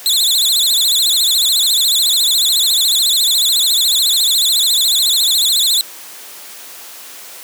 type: tone with vibrato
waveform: sawtooth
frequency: 3787 Hz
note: A#7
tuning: 27 cents sharp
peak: -8 dBFS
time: 0.06-5.81 s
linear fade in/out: 0 ms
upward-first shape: sine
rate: 14 Hz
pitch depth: 190 cents each way
effects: white hiss -34 dBFS RMS until 7.43 s + high-pass 300 Hz 12 dB/octave